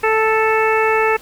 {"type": "harmonic tone", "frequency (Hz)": 440, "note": "A4", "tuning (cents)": 0, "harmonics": [1, 2, 3, 4, 5, 6], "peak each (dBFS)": [-16, -19, -21, -22, -23, -24], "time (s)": [0.03, 1.17], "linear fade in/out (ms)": 10, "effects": ["pink hiss -42 dBFS RMS until 1.21 s"]}